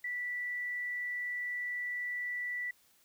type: tone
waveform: sine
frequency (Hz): 1964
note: B6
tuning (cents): -10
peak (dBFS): -34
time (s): 0.04-2.71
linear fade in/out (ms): 5
effects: white hiss -67 dBFS RMS until 3.04 s